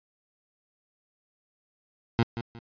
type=tone with echo; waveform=20% pulse; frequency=116.54 Hz; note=A#2; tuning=in tune; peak=-15 dBFS; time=2.19-2.23 s; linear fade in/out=0 ms; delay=180 ms; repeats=2; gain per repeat=-11 dB; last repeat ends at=2.59 s; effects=resampled to 11025 Hz